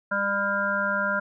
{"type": "harmonic tone", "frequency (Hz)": 199.9, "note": "G3", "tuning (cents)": 34, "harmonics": [1, 3, 5, 7, 8], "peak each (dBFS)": [-33, -30, -32, -25, -31], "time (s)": [0.11, 1.2], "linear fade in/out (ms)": 10, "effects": []}